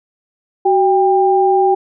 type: tone pair together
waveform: sine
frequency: 376.3 / 795.4 Hz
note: F#4 / G5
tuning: +29 / +25 cents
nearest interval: octave + minor second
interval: 1296 cents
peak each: -12 dBFS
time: 0.65-1.75 s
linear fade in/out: 10 ms
effects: none